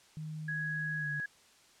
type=tone with pitch glide; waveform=sine; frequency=155.4 to 147.53 Hz; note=D#3 to D3; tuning=-2 to +8 cents; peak=-38 dBFS; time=0.17-1.2 s; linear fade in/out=0 ms; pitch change=-90 cents; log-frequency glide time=0.98-1.08 s
type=tone; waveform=sine; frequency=1665 Hz; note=G#6; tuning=4 cents sharp; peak=-34 dBFS; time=0.48-1.26 s; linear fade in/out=5 ms
effects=white hiss -62 dBFS RMS until 1.8 s + low-pass 8000 Hz 12 dB/octave